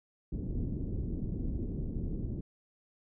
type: low-pass noise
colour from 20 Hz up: pink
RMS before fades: -35 dBFS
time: 0.32-2.41 s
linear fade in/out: 5 ms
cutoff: 330 Hz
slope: 24 dB/octave
effects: none